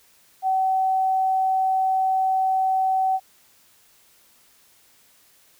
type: tone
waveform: sine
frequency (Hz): 760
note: F#5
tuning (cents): +46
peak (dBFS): -18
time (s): 0.42-3.2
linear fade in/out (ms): 50
effects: white hiss -57 dBFS RMS until 5.59 s